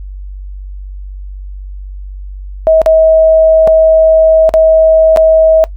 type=tone with dropouts; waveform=sine; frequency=640 Hz; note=D#5; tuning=49 cents sharp; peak=-3 dBFS; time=2.67-5.64 s; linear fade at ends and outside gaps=0 ms; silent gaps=2.817-2.861 / 3.674-3.677 / 4.492-4.539 / 5.162-5.172 s; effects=noise-tail reverb RT60 0.1 s tail -19 dB re dry + added 48 Hz sine -22 dBFS peak until 5.76 s